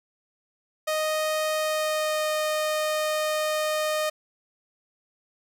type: tone with pitch glide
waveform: sawtooth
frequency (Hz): 621 to 615.6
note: D#5 to D#5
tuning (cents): -3 to -19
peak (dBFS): -20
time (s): 0.87-4.1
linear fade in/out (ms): 10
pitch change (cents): -16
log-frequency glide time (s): 1.55-2.31
effects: none